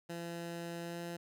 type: tone with pitch glide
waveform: 15% pulse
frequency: 170 to 171.38 Hz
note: F3 to F3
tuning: -46 to -32 cents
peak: -34 dBFS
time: 0.09-1.17 s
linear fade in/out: 10 ms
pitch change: +14 cents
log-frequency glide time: 0.82-1.01 s
effects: none